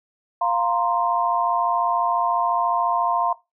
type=chord; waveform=sine; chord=F suspended fourth; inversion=none; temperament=equal; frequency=698.5 / 932.3 / 1046.5 Hz; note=F5 / Bb5 / C6; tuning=0 / 0 / 0 cents; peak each=-23 dBFS; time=0.41-3.33 s; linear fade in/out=5 ms; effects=noise-tail reverb RT60 0.2 s tail -17 dB re dry